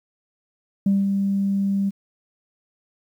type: tone with ADSR envelope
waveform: sine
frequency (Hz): 197.3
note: G3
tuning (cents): +11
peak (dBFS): -13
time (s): 0.86-1.91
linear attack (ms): 5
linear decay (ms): 190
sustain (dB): -5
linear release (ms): 26
effects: tanh soft clip ceiling -12 dBFS + 9-bit